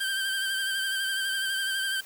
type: tone with vibrato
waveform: 25% pulse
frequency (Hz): 1568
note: G6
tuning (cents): 0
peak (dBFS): -23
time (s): 0-2.01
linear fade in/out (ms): 10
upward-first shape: sine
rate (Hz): 12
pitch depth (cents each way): 33
effects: white hiss -48 dBFS RMS until 2.05 s